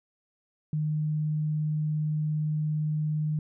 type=tone; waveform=sine; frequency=152.9 Hz; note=D#3; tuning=30 cents flat; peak=-25 dBFS; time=0.73-3.39 s; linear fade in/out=2 ms; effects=none